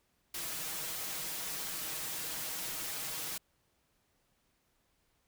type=noise with comb filter; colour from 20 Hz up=white; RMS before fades=-39 dBFS; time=0.34-3.38 s; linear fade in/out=5 ms; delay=6.3 ms; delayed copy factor=+0.7; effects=pink hiss -75 dBFS RMS until 5.27 s